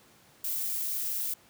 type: noise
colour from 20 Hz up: violet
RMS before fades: -32 dBFS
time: 0.44-1.34 s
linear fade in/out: 5 ms
effects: pink hiss -59 dBFS RMS until 1.49 s + high-pass 100 Hz 12 dB/octave